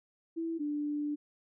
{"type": "tone pair in turn", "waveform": "sine", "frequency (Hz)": [329.6, 294.6], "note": ["E4", "D4"], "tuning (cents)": [0, 6], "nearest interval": "major second", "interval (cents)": 194, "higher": "first", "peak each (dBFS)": [-32, -31], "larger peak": "second", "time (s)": [[0.36, 0.59], [0.59, 1.16]], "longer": "second", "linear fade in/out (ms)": 20, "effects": []}